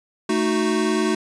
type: chord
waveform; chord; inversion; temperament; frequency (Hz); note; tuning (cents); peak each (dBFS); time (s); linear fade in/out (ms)
square; D# diminished; second; equal; 220 / 311.1 / 370; A3 / D#4 / F#4; 0 / 0 / 0; -24 / -24 / -23; 0.29-1.15; 5
effects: resampled to 22050 Hz